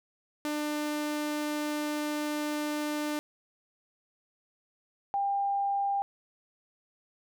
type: tone pair in turn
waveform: sawtooth / sine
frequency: 298.8 / 797.7 Hz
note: D4 / G5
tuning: +30 / +30 cents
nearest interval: octave + perfect fourth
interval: 1700 cents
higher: second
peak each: -26 dBFS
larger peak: neither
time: 0.45-3.19 / 5.14-6.02 s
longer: first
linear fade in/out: 0 ms
effects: none